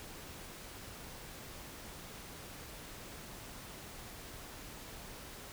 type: silence
effects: pink hiss -49 dBFS RMS until 5.52 s